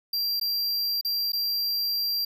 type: tone with dropouts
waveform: square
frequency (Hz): 4737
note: D8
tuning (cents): +14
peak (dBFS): -25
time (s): 0.13-2.25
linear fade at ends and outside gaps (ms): 5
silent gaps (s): 0.399-0.412 / 1.012-1.048 / 1.321-1.331
effects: 10-bit